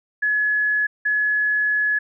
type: tone pair in turn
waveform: sine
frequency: 1698 / 1698 Hz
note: G#6 / G#6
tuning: +38 / +38 cents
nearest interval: unison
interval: 0 cents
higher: neither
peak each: -17 dBFS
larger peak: neither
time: 0.22-0.87 / 1.05-1.99 s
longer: second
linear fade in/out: 10 ms
effects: none